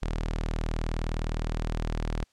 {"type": "tone", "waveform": "sawtooth", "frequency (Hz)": 39.64, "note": "D#1", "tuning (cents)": 33, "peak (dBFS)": -24, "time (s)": [0.02, 2.24], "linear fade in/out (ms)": 0, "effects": ["white hiss -68 dBFS RMS until 2.32 s", "low-pass 7000 Hz 12 dB/octave"]}